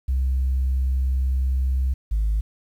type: tone pair in turn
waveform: sine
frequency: 65.41 / 53.02 Hz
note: C2 / G#1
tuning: 0 / +37 cents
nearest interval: major third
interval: 363 cents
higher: first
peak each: -17 dBFS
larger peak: neither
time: 0.08-1.94 / 2.11-2.41 s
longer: first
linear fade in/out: 10 ms
effects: tanh soft clip ceiling -16 dBFS + 9-bit